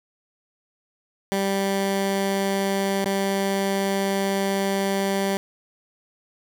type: tone with dropouts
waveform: 15% pulse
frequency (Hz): 195.9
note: G3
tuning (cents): -1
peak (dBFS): -15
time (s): 1.32-5.37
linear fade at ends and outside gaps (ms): 0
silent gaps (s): 3.044-3.058
effects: none